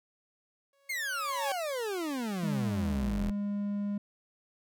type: tone with exponential growth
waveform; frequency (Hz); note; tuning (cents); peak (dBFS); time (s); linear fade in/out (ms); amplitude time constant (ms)
sawtooth; 556; C#5; +5; -26; 0.73-1.52; 2; 170
type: exponential sweep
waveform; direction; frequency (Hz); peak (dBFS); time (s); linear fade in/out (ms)
40% pulse; down; 2200 to 38.89; -31; 0.89-3.31; 10
type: tone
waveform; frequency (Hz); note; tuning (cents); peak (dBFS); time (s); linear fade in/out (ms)
triangle; 203.6; G#3; -34; -28; 2.43-3.98; 5
effects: none